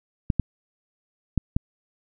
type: clicks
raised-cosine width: 5 ms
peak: -8 dBFS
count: 4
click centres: 0.302 / 0.397 / 1.377 / 1.565 s
effects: none